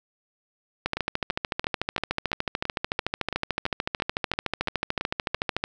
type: two click trains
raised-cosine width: 0.3 ms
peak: -12 / -9 dBFS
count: 14 / 66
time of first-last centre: 0.97-5.347 / 0.86-5.639 s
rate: 2.97 / 13.6 Hz
effects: none